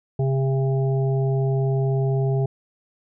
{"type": "harmonic tone", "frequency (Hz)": 134.2, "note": "C3", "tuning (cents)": 44, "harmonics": [1, 3, 5, 6], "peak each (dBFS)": [-19, -26, -33, -38], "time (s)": [0.19, 2.46], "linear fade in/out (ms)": 5, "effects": []}